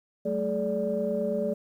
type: tone cluster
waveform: sine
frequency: 189.7 / 218.7 / 424.9 / 580 Hz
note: F#3 / A3 / G#4 / D5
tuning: +43 / -10 / +40 / -22 cents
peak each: -34 / -31 / -31 / -28 dBFS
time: 0.25-1.54 s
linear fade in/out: 10 ms
effects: tanh soft clip ceiling -16 dBFS + 10-bit